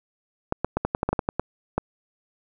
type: clicks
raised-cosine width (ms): 1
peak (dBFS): -8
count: 12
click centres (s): 0.524 / 0.646 / 0.77 / 0.85 / 0.949 / 1.031 / 1.09 / 1.13 / 1.192 / 1.289 / 1.396 / 1.78
effects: none